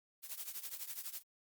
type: noise with tremolo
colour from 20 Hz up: blue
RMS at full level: -41 dBFS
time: 0.22-1.23 s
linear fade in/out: 50 ms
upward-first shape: triangle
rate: 12 Hz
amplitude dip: 90%
effects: Opus 48 kbps